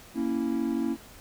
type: chord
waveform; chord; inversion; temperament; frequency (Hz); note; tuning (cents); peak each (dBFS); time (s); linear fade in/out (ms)
triangle; A# diminished; none; equal; 233.1 / 277.2 / 329.6; A#3 / C#4 / E4; 0 / 0 / 0; -28; 0.14-0.97; 50
effects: pink hiss -50 dBFS RMS until 1.2 s